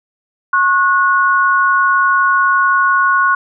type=tone pair together; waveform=sine; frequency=1091 / 1459.3 Hz; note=C#6 / F#6; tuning=-28 / -24 cents; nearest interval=perfect fourth; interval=504 cents; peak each=-12 dBFS; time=0.53-3.35 s; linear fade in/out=5 ms; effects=none